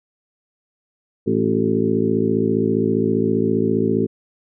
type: harmonic tone with a mistuned harmonic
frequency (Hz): 55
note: A1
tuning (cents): 0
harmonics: 2 / 3 / 4 / 5 / 6 / 7 / 8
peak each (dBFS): -27 / -27 / -21 / -23 / -27 / -21 / -24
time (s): 1.26-4.07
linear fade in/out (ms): 20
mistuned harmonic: 6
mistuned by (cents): +55
effects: none